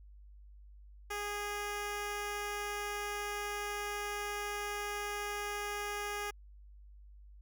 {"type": "tone", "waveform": "10% pulse", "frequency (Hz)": 411.9, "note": "G#4", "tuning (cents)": -14, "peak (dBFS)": -28, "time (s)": [1.1, 6.31], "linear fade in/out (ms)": 10, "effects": ["added 50 Hz sine -52 dBFS peak until 7.41 s"]}